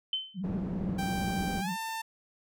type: tone with exponential decay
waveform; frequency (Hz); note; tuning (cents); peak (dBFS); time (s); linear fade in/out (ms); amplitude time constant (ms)
sine; 3070; G7; -37; -25; 0.13-0.42; 2; 61
type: tone with vibrato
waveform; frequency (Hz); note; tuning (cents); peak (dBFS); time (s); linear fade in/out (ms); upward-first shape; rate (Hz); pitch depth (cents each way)
sine; 187.1; F#3; +20; -32; 0.34-1.77; 50; sine; 15; 130
type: low-pass noise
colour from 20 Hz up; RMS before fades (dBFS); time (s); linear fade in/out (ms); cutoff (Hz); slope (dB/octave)
white; -37; 0.43-1.62; 20; 280; 12
type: tone with pitch glide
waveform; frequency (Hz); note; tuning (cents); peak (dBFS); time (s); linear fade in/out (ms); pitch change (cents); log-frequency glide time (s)
sawtooth; 784 to 895.4; G5 to A5; 0 to +30; -30; 0.98-2.02; 10; +230; 1.61-1.7
effects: none